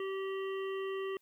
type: harmonic tone with a mistuned harmonic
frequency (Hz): 386.5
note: G4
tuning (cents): -24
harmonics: 1 / 3 / 5 / 7 / 8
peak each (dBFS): -35 / -45 / -48 / -51 / -53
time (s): 0-1.17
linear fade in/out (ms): 2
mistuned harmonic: 7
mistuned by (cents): +31
effects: white hiss -74 dBFS RMS until 1.21 s